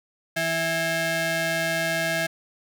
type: ring-modulated tone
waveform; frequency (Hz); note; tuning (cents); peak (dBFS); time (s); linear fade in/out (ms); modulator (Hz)
sawtooth; 492.9; B4; -3; -16; 0.36-2.27; 10; 1150
effects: none